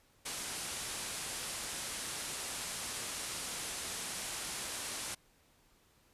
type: low-pass noise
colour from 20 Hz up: white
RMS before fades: -41 dBFS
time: 0.25-5.15 s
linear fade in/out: 10 ms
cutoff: 11000 Hz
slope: 48 dB/octave
effects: pink hiss -68 dBFS RMS until 6.13 s + resampled to 32000 Hz